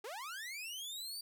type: linear sweep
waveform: sawtooth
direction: up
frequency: 382.4 to 4699 Hz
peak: -39 dBFS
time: 0.04-1.21 s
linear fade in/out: 5 ms
effects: none